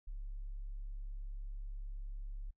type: tone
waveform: sine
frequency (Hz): 34.65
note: C#1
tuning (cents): 0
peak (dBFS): -39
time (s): 0.07-2.51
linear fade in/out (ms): 10
effects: noise-tail reverb RT60 0.1 s tail -25 dB re dry + tanh soft clip ceiling -36 dBFS